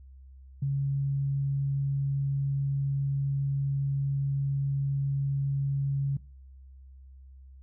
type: tone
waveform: sine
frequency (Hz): 138.7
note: C#3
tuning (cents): +1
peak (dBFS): -25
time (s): 0.62-6.17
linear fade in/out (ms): 5
effects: noise-tail reverb RT60 0.4 s tail -21 dB re dry + added 66 Hz sine -47 dBFS peak until 7.62 s